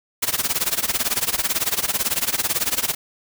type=noise with tremolo; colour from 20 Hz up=white; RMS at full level=-19 dBFS; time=0.22-2.95 s; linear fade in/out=10 ms; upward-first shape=sine; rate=18 Hz; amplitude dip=90%; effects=none